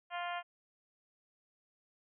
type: harmonic tone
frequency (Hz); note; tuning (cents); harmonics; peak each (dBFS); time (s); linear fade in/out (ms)
350; F4; +4; 2 / 3 / 4 / 5 / 6 / 7 / 8 / 9; -39 / -43 / -45 / -47 / -49 / -50 / -51 / -52; 0.1-0.43; 50
effects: none